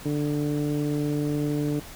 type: tone with low-pass filter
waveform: 15% pulse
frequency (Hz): 147.4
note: D3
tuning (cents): +7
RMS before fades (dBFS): -26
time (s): 0.05-1.8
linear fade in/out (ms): 10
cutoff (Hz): 350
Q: 1.4
effects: pink hiss -43 dBFS RMS until 1.95 s